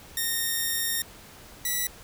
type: tone pair in turn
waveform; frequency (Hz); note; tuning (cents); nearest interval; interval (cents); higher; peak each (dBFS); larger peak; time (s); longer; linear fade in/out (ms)
5% pulse; 1841 / 1957.7; A#6 / B6; -22 / -16; minor second; 106; second; -15; neither; 0.17-1.02 / 1.65-1.87; first; 2
effects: pink hiss -48 dBFS RMS until 2.03 s

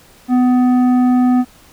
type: tone with tanh clipping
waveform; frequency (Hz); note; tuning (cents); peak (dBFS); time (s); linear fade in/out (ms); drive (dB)
triangle; 250; B3; +21; -11; 0.28-1.45; 50; 14
effects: pink hiss -46 dBFS RMS until 1.72 s

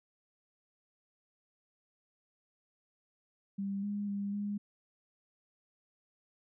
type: tone with pitch steps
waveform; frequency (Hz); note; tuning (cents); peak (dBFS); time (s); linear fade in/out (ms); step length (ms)
sine; 197.7 / 204.5 / 200.8 / 204.6; G3 / G#3 / G3 / G#3; +15 / -26 / +42 / -26; -33; 3.58-4.58; 10; 250
effects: none

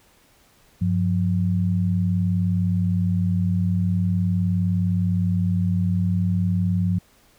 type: tone pair together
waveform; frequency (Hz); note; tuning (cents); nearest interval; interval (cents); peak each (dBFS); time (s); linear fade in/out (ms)
sine; 98 / 177.57; G2 / F3; 0 / +29; minor seventh; 1029; -21; 0.81-6.99; 10
effects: pink hiss -57 dBFS RMS until 7.38 s

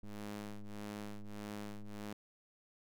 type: ring-modulated tone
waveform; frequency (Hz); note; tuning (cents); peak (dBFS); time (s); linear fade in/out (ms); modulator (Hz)
sawtooth; 103.83; G#2; 0; -36; 0.03-2.13; 5; 103
effects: none

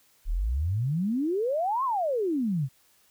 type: exponential two-way sweep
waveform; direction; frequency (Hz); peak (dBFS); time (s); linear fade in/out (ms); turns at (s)
sine; up then down; 34.65 to 1108.7 to 123.4; -24; 0.25-2.69; 50; 1.84
effects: white hiss -63 dBFS RMS until 3.1 s

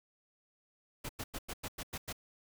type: noise bursts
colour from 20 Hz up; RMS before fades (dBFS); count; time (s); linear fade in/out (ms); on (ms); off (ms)
pink; -40; 8; 1.04-2.128; 10; 52; 96
effects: none

